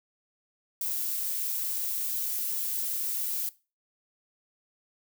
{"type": "noise", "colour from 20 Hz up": "violet", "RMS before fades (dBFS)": -31, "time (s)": [0.81, 3.49], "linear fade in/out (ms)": 2, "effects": ["noise-tail reverb RT60 0.3 s tail -19 dB re dry"]}